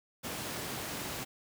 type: high-pass noise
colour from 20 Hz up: pink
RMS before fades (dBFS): -39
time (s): 0.23-1.25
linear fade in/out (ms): 20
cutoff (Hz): 110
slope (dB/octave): 12
effects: none